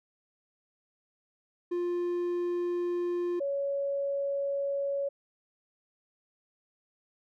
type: tone pair in turn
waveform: triangle / sine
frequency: 351 / 559 Hz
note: F4 / C#5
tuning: +9 / +14 cents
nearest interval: minor sixth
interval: 805 cents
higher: second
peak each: -26 / -28 dBFS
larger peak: first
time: 1.71-3.4 / 3.4-5.09 s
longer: neither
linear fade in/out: 10 ms
effects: none